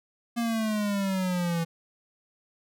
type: exponential sweep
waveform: square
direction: down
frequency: 237.2 to 164.81 Hz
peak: -26 dBFS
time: 0.36-1.65 s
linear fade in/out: 20 ms
effects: none